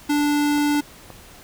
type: tone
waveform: square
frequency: 292.8 Hz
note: D4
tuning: 5 cents flat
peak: -18 dBFS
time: 0.09-0.81 s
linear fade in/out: 10 ms
type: clicks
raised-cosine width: 1 ms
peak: -23 dBFS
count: 3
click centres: 0.581 / 0.748 / 1.103 s
effects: pink hiss -45 dBFS RMS until 1.43 s